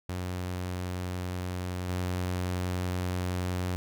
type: tone with level steps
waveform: sawtooth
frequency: 90.6 Hz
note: F#2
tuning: 36 cents flat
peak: -28 / -25 dBFS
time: 0.09-3.76 s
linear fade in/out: 0 ms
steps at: 1.88 s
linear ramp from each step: 20 ms
effects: none